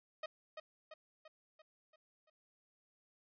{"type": "tone with echo", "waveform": "sawtooth", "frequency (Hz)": 625, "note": "D#5", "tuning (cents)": 8, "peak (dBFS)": -36, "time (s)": [0.23, 0.26], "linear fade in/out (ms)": 5, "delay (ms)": 340, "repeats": 6, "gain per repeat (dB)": -5, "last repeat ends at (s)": 2.3, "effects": ["resampled to 11025 Hz"]}